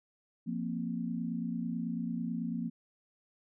sine chord, F suspended fourth, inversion none, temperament just, 174.61 / 232.8 / 261.9 Hz, F3 / Bb3 / C4, 0 / -2 / +2 cents, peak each -37 / -35 / -40 dBFS, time 0.46-2.7 s, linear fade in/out 20 ms, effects none

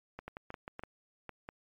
clicks, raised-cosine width 0.5 ms, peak -27 dBFS, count 10, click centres 0.19 / 0.28 / 0.369 / 0.504 / 0.542 / 0.679 / 0.794 / 0.836 / 1.293 / 1.489 s, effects MP3 64 kbps

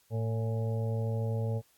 harmonic tone with a mistuned harmonic, 112.5 Hz, A2, 39 cents sharp, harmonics 1 / 2 / 4 / 5 / 6 / 7, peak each -29 / -41 / -39 / -41 / -52 / -48 dBFS, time 0.1-1.62 s, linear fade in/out 50 ms, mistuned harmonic 7, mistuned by +82 cents, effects white hiss -67 dBFS RMS until 1.77 s + AAC 64 kbps

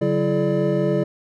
triangle tone cluster, 143.5 / 188 / 336.4 / 426.6 / 591 Hz, D3 / F#3 / E4 / G#4 / D5, -40 / +28 / +35 / +46 / +11 cents, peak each -22 dBFS, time 0.01-1.04 s, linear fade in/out 10 ms, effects none

